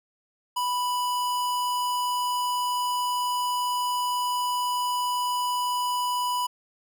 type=tone; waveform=square; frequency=987.8 Hz; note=B5; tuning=in tune; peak=-25 dBFS; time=0.56-6.47 s; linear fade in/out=10 ms; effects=none